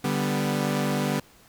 sawtooth chord, G major, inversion second, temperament equal, 146.83 / 196 / 246.9 Hz, D3 / G3 / B3, 0 / 0 / 0 cents, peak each -24 dBFS, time 0.04-1.2 s, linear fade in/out 5 ms, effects pink hiss -55 dBFS RMS until 1.48 s

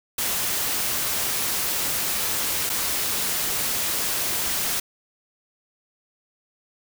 white noise with dropouts, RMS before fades -25 dBFS, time 0.18-4.8 s, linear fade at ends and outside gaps 5 ms, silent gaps 2.695-2.698 s, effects none

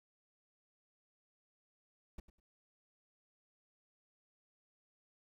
brown noise with echo, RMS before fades -44 dBFS, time 2.18-2.2 s, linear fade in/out 5 ms, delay 100 ms, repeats 2, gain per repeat -15 dB, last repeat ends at 2.4 s, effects none

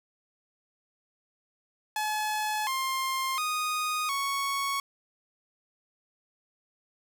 sawtooth tone with pitch steps, 854 / 1058 / 1240 / 1109 Hz, G#5 / C6 / D#6 / C#6, +48 / +19 / -6 / 0 cents, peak -24 dBFS, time 1.96-4.8 s, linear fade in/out 2 ms, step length 710 ms, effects none

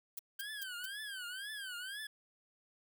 violet noise bursts, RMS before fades -42 dBFS, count 4, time 0.17-0.858 s, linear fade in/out 5 ms, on 22 ms, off 200 ms
25% pulse tone with vibrato, 1568 Hz, G6, in tune, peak -38 dBFS, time 0.39-2.07 s, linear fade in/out 5 ms, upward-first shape triangle, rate 2 Hz, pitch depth 200 cents each way
effects none

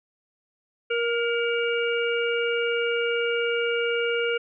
harmonic tone with a mistuned harmonic, 470.7 Hz, A#4, 17 cents sharp, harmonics 1 / 3 / 5 / 6, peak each -24 / -29 / -31 / -32 dBFS, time 0.9-4.38 s, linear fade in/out 10 ms, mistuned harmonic 5, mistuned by -46 cents, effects none

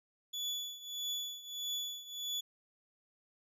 35% pulse tone with tremolo, 3434 Hz, A7, 43 cents flat, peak -32 dBFS, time 0.33-2.41 s, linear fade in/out 10 ms, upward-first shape triangle, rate 1.6 Hz, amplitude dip 85%, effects resampled to 32000 Hz

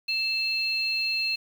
sine tone pair together, 2649 / 4205 Hz, E7 / C8, +8 / +8 cents, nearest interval minor sixth, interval 800 cents, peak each -27 dBFS, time 0.08-1.36 s, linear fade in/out 10 ms, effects 8-bit

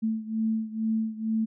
sine beating tone pair, 220.5 / 222.7 Hz, A3 / A3, +4 / +21 cents, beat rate 2.2 Hz, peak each -27 / -30 dBFS, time 0.02-1.46 s, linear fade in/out 20 ms, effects none

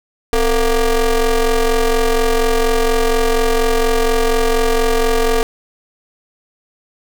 40% pulse ring-modulated tone, 237.1 Hz, A#3, 30 cents sharp, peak -8 dBFS, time 0.33-5.43 s, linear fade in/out 0 ms, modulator 215 Hz, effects none

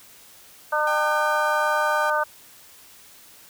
harmonic tone, 302.4 Hz, D#4, 49 cents flat, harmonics 2 / 3 / 4 / 5, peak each -25 / -25 / -25 / -25 dBFS, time 0.72-2.24 s, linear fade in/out 10 ms
sawtooth tone, 797 Hz, G5, 28 cents sharp, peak -26 dBFS, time 0.87-2.1 s, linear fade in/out 2 ms
effects white hiss -49 dBFS RMS until 3.49 s

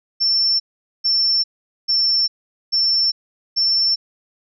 sine tone bursts, 5390 Hz, E8, 38 cents sharp, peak -14 dBFS, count 5, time 0.2-3.96 s, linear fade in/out 20 ms, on 400 ms, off 440 ms, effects none

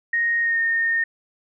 sine tone with pitch glide, 1864.7 to 1834.8 Hz, A#6 to A#6, 0 to -28 cents, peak -18 dBFS, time 0.13-1.04 s, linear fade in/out 5 ms, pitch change -28 cents, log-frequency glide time 0.41-0.59 s, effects none

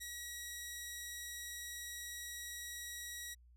10% pulse tone, 1917 Hz, A#6, 48 cents sharp, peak -35 dBFS, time 0-3.35 s, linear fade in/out 20 ms, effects added 60 Hz sine -60 dBFS peak until 3.56 s

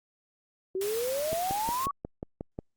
sine exponential sweep, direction up, 369.2 to 1152 Hz, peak -28 dBFS, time 0.75-1.91 s, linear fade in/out 2 ms
white noise, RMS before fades -38 dBFS, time 0.81-1.86 s, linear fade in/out 2 ms
click train, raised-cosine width 2 ms, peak -21 dBFS, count 8, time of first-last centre 1.33-2.589 s, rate 5.56 Hz
effects Opus 32 kbps

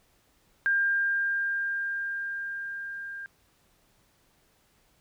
sine tone with level ramp, 1600 Hz, G6, 35 cents sharp, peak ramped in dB -21 to -36 dBFS, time 0.66-3.26 s, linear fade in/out 0 ms, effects pink hiss -66 dBFS RMS until 5 s

